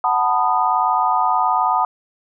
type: chord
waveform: sine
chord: B dominant seventh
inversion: second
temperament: just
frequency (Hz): 740.8 / 889 / 987.8 / 1234.7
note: F#5 / A5 / B5 / D#6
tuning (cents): +2 / +18 / 0 / -14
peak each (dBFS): -20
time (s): 0.04-1.85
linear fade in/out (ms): 2
effects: none